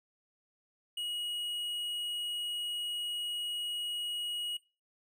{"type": "tone with tanh clipping", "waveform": "sine", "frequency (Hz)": 2900, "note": "F#7", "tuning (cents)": -35, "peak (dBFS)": -36, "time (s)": [0.97, 4.57], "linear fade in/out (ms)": 5, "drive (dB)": 10, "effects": ["noise-tail reverb RT60 0.3 s tail -21 dB re dry"]}